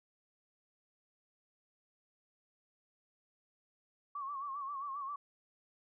sine tone with vibrato, 1118 Hz, C#6, 14 cents sharp, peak -38 dBFS, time 4.15-5.16 s, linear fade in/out 5 ms, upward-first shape sine, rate 7.5 Hz, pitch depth 82 cents each way, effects none

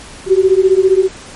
sine beating tone pair, 372 / 387 Hz, F#4 / G4, +9 / -22 cents, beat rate 15 Hz, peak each -10 dBFS, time 0.26-1.09 s, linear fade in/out 50 ms, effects pink hiss -34 dBFS RMS until 1.35 s + MP3 48 kbps

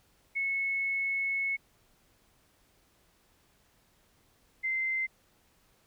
sine tone pair in turn, 2196 / 2077 Hz, C#7 / C7, -17 / -13 cents, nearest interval minor second, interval 96 cents, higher first, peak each -28 dBFS, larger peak neither, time 0.35-1.57 / 4.63-5.07 s, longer first, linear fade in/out 20 ms, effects pink hiss -67 dBFS RMS until 5.86 s

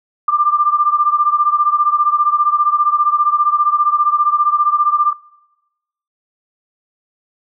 sine beating tone pair, 1186 / 1201 Hz, D6 / D6, +17 / +38 cents, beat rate 15 Hz, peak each -13 / -16 dBFS, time 0.28-5.13 s, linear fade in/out 5 ms, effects noise-tail reverb RT60 1.0 s tail -22 dB re dry

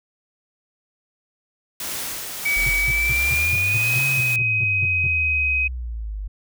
white noise with tremolo, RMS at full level -28 dBFS, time 1.8-4.36 s, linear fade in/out 2 ms, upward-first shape sine, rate 1.5 Hz, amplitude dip 35%
sine tone with pitch glide, 2274 to 2523 Hz, C#7 to D#7, +44 to +23 cents, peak -18 dBFS, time 2.45-5.68 s, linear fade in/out 10 ms, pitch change +179 cents, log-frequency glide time 2.8-3.93 s
sine exponential two-way sweep, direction up then down, 40.97 to 136.8 to 48.19 Hz, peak -26 dBFS, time 2.56-6.28 s, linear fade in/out 10 ms, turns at 4.07 s
triangle tone bursts, 122.5 Hz, B2, 14 cents flat, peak -22 dBFS, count 12, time 2.66-5.072 s, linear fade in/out 5 ms, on 36 ms, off 180 ms
effects none

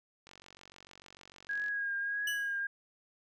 click train, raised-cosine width 0.2 ms, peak -35 dBFS, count 67, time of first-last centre 0.27-1.683 s, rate 46.7 Hz
sine tone with vibrato, 1639 Hz, G#6, 23 cents flat, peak -32 dBFS, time 1.49-2.67 s, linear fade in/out 5 ms, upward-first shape triangle, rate 1.6 Hz, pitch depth 38 cents each way
sawtooth tone with exponential decay, 2960 Hz, F#7, in tune, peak -30 dBFS, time 2.27-2.6 s, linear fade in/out 5 ms, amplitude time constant 70 ms
effects none

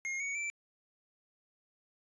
square tone with pitch steps, 2139 / 2235 / 2335 Hz, C7 / C#7 / D7, +38 / +14 / -11 cents, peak -35 dBFS, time 0.05-0.5 s, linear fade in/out 0 ms, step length 150 ms, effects resampled to 22050 Hz

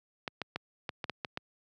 clicks, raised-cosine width 0.3 ms, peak -18 dBFS, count 8, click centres 0.278 / 0.417 / 0.56 / 0.892 / 1.042 / 1.097 / 1.248 / 1.374 s, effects high-pass 100 Hz 12 dB/octave

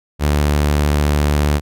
sawtooth tone with vibrato, 73.6 Hz, D2, 4 cents sharp, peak -9 dBFS, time 0.19-1.61 s, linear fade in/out 50 ms, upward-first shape sine, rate 15 Hz, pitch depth 11 cents each way, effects none

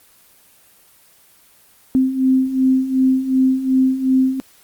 sine beating tone pair, 259.4 / 262.1 Hz, C4 / C4, -15 / +3 cents, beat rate 2.7 Hz, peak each -19 / -14 dBFS, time 1.95-4.4 s, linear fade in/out 0 ms, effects white hiss -51 dBFS RMS until 4.63 s + Opus 24 kbps

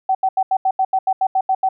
sine tone bursts, 762 Hz, G5, 49 cents flat, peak -13 dBFS, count 12, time 0.09-1.689 s, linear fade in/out 5 ms, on 59 ms, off 81 ms, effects none

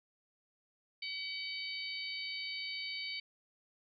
harmonic tone, 759 Hz, F#5, 44 cents sharp, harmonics 3 / 4 / 5 / 6, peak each -42 / -46 / -48 / -42 dBFS, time 1.02-3.2 s, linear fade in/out 5 ms, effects none

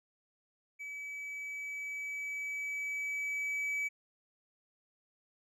triangle tone with level ramp, 2289 Hz, D7, 45 cents flat, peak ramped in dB -39 to -30 dBFS, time 0.79-3.89 s, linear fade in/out 20 ms, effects none

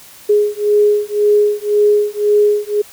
sine beating tone pair, 415.3 / 417.2 Hz, G#4 / G#4, 0 / +8 cents, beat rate 1.9 Hz, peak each -13 dBFS, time 0.29-2.82 s, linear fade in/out 10 ms, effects white hiss -40 dBFS RMS until 2.92 s

